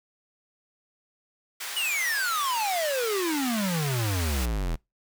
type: high-pass noise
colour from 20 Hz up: pink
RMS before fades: -35 dBFS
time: 1.6-4.46 s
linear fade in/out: 10 ms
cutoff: 1300 Hz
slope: 12 dB/octave
type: exponential sweep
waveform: square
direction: down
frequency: 3000 to 38.89 Hz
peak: -26 dBFS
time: 1.76-4.76 s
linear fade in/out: 10 ms
effects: noise-tail reverb RT60 0.2 s tail -24 dB re dry